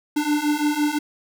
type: beating tone pair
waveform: square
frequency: 293.7 / 299.6 Hz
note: D4 / D4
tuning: 0 / +35 cents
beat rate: 5.9 Hz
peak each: -24 / -22 dBFS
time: 0.16-0.99 s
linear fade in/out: 10 ms
effects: none